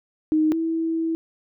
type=tone pair in turn; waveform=sine; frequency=311.1 / 326.4 Hz; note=D#4 / E4; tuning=0 / -17 cents; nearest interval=minor second; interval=83 cents; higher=second; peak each=-16 / -21 dBFS; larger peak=first; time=0.32-0.52 / 0.52-1.15 s; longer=second; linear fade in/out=0 ms; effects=none